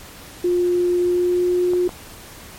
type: tone with pitch glide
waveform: sine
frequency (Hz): 354.3 to 357.8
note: F4 to F4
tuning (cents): +25 to +42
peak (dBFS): -15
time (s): 0.44-1.88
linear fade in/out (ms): 5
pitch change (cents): +17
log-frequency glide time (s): 0.97-1.56
type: clicks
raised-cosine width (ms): 1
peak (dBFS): -17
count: 2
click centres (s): 1.735 / 1.892
effects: pink hiss -40 dBFS RMS until 2.58 s + MP3 64 kbps